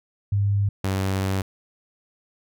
sine / sawtooth tone pair in turn, 100.8 / 95.99 Hz, G2 / G2, +49 / -36 cents, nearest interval minor second, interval 85 cents, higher first, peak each -18 dBFS, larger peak neither, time 0.32-0.69 / 0.84-1.42 s, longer second, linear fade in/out 5 ms, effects none

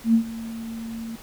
sine tone with ADSR envelope, 227.4 Hz, A#3, 43 cents flat, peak -12 dBFS, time 0.04-1.16 s, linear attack 100 ms, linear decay 91 ms, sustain -18 dB, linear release 8 ms, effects pink hiss -45 dBFS RMS until 1.22 s

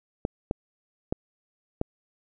clicks, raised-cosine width 2 ms, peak -12 dBFS, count 4, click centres 0.251 / 0.511 / 1.125 / 1.814 s, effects none

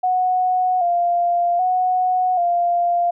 sine tone with vibrato, 716 Hz, F5, 43 cents sharp, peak -15 dBFS, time 0.03-3.11 s, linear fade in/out 10 ms, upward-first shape square, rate 0.64 Hz, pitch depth 47 cents each way, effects none

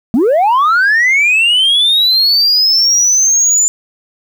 sine linear sweep, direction up, 204.5 to 7120 Hz, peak -5 dBFS, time 0.14-3.68 s, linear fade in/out 0 ms, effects tanh soft clip ceiling -6 dBFS + 7-bit

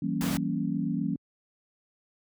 sine chord, E diminished seventh, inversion none, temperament equal with one note detuned, 164.81 / 191.85 / 233.1 / 277.2 Hz, E3 / G3 / Bb3 / Db4, 0 / -37 / 0 / 0 cents, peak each -32 dBFS, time 0.02-1.16 s, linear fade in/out 5 ms
pink noise, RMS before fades -34 dBFS, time 0.21-0.37 s, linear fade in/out 0 ms
effects high-pass 60 Hz 12 dB/octave

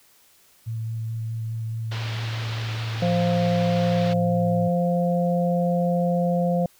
sine tone with vibrato, 112.6 Hz, A2, 40 cents sharp, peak -26 dBFS, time 0.66-4.69 s, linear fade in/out 20 ms, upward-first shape square, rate 4.7 Hz, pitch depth 10 cents each way
white low-pass noise, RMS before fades -36 dBFS, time 1.91-4.14 s, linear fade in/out 10 ms, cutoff 4100 Hz, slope 24 dB/octave
harmonic tone, 174.61 Hz, F3, in tune, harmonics 1 / 3 / 4, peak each -21 / -24 / -28 dBFS, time 3.02-6.66 s, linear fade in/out 2 ms
effects white hiss -57 dBFS RMS until 6.79 s

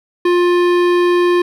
sine tone with hard clipping, 352.6 Hz, F4, 17 cents sharp, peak -12 dBFS, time 0.25-1.42 s, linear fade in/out 5 ms, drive 16 dB, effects none

